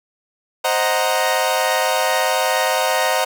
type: chord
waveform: sawtooth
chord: C half-diminished seventh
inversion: none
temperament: equal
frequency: 523.3 / 622.3 / 740 / 932.3 Hz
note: C5 / Eb5 / Gb5 / Bb5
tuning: 0 / 0 / 0 / 0 cents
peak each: -18 dBFS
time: 0.64-3.25 s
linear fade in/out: 10 ms
effects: none